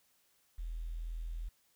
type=tone with quantisation; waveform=sine; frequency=41.2 Hz; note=E1; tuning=in tune; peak=-37 dBFS; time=0.58-1.49 s; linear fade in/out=10 ms; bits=11; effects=white hiss -72 dBFS RMS until 1.75 s